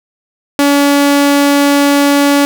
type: tone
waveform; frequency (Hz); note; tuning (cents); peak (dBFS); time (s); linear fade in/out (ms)
sawtooth; 284.3; C#4; +44; -3; 0.59-2.45; 0
effects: none